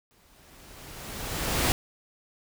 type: noise with exponential growth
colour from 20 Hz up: pink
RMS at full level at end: -23 dBFS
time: 0.11-1.72 s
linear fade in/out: 0 ms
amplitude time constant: 350 ms
effects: none